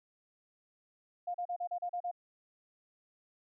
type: tone bursts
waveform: sine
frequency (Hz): 707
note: F5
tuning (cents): +21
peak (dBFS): -33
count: 8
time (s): 1.27-2.114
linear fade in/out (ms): 10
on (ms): 74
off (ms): 36
effects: none